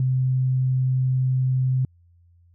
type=tone; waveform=sine; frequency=129.4 Hz; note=C3; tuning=19 cents flat; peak=-18 dBFS; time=0-1.85 s; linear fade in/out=2 ms; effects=added 86 Hz sine -53 dBFS peak until 2.54 s